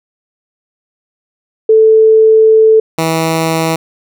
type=tone pair in turn; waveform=sine / 10% pulse; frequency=440 / 162.26 Hz; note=A4 / E3; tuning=0 / -27 cents; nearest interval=octave + perfect fourth; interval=1727 cents; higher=first; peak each=-3 dBFS; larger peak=neither; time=1.69-2.8 / 2.98-3.76 s; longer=first; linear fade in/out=5 ms; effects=none